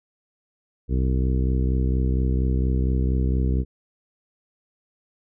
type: harmonic tone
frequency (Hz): 64.3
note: C2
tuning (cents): -30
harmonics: 1 / 2 / 3 / 4 / 5 / 6 / 7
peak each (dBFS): -20 / -26 / -30 / -32 / -34 / -36 / -37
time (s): 0.88-3.65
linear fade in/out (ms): 50
effects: none